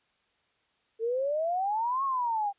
sine exponential two-way sweep, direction up then down, 440 to 1108.7 to 787 Hz, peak -26 dBFS, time 0.99-2.53 s, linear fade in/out 50 ms, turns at 2.04 s, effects white hiss -71 dBFS RMS until 2.58 s + resampled to 8000 Hz

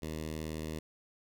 10% pulse tone with notch filter, 78.4 Hz, D#2, 14 cents sharp, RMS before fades -39 dBFS, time 0.02-0.79 s, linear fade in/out 5 ms, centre 1300 Hz, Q 1.6, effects none

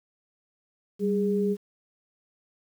sine tone pair together, 196 / 411.8 Hz, G3 / G#4, 0 / -15 cents, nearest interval octave + minor second, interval 1285 cents, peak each -25 dBFS, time 0.99-1.57 s, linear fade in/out 50 ms, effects 9-bit

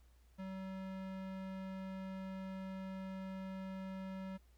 square tone with low-pass filter, 190.1 Hz, F#3, 47 cents sharp, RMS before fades -45 dBFS, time 0.38-4.38 s, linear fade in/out 20 ms, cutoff 2800 Hz, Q 0.6, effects added 60 Hz sine -63 dBFS peak until 4.57 s + pink hiss -75 dBFS RMS until 4.57 s

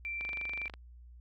sine tone, 2350 Hz, D7, 1 cent sharp, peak -35 dBFS, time 0.05-0.68 s, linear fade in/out 0 ms
click train, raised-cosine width 0.3 ms, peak -28 dBFS, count 14, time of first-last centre 0.21-0.738 s, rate 24.6 Hz
effects added 60 Hz sine -50 dBFS peak until 1.2 s

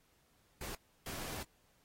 pink noise bursts at uneven times, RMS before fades -44 dBFS, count 2, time 0.61-0.75 / 1.06-1.43 s, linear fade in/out 2 ms, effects pink hiss -72 dBFS RMS until 1.84 s + AAC 48 kbps

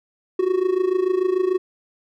triangle tone with amplitude modulation, 370.3 Hz, F#4, 1 cent sharp, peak -12 dBFS, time 0.39-1.58 s, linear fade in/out 5 ms, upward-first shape sine, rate 26.8 Hz, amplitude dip 80%, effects none

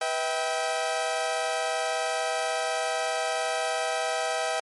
sawtooth chord, E minor, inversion second, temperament equal with one note detuned, 493.9 / 644.2 / 784 Hz, B4 / E5 / G5, 0 / -40 / 0 cents, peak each -30 / -25 / -26 dBFS, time 0.01-4.6 s, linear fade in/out 5 ms, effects MP3 48 kbps

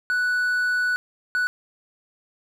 triangle tone bursts at uneven times, 1481 Hz, F#6, 1 cent sharp, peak -18 dBFS, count 2, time 0.1-0.96 / 1.35-1.47 s, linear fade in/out 0 ms, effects none

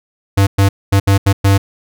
square tone bursts at uneven times, 98.4 Hz, G2, 7 cents sharp, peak -8 dBFS, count 6, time 0.37-0.47 / 0.58-0.69 / 0.92-1 / 1.07-1.18 / 1.26-1.33 / 1.44-1.58 s, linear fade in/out 10 ms, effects none

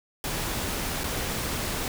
pink noise with dropouts, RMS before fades -30 dBFS, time 0.24-1.88 s, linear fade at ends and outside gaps 1 ms, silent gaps 1.036-1.041 s, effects none

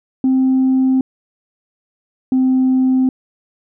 sine tone pair in turn, 261.6 / 259.3 Hz, C4 / C4, 0 / -15 cents, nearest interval unison, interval 15 cents, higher first, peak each -9 dBFS, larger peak neither, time 0.24-1.01 / 2.32-3.09 s, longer neither, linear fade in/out 2 ms, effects tanh soft clip ceiling -8 dBFS

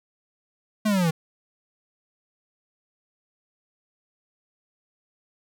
square linear sweep, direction down, 220 to 155.56 Hz, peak -20 dBFS, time 0.85-1.11 s, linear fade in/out 10 ms, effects none

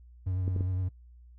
triangle tone with vibrato, 92.5 Hz, F#2, in tune, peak -26 dBFS, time 0.26-0.89 s, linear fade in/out 10 ms, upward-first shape triangle, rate 9.7 Hz, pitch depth 38 cents each way
clicks, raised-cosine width 3 ms, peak -23 dBFS, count 3, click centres 0.479 / 0.563 / 0.608 s
effects noise-tail reverb RT60 0.1 s tail -19 dB re dry + added 60 Hz sine -50 dBFS peak until 1.38 s

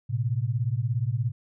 sine beating tone pair, 111.7 / 128.7 Hz, A2 / C3, +27 / -28 cents, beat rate 17 Hz, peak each -26 / -27 dBFS, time 0.09-1.32 s, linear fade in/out 20 ms, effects none

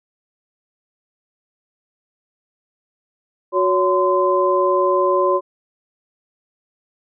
sine tone cluster, 367.9 / 562 / 1029 Hz, F#4 / C#5 / C6, -10 / +24 / -29 cents, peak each -18 dBFS, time 3.52-5.41 s, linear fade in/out 50 ms, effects none

